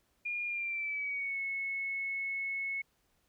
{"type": "tone with pitch glide", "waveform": "sine", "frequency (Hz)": [2421, 2195], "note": ["D#7", "C#7"], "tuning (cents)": [-48, -18], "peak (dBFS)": -33, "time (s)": [0.25, 2.82], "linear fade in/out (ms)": 10, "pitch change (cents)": -170, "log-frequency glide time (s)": [0.46, 1.39], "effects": ["pink hiss -74 dBFS RMS until 3.28 s"]}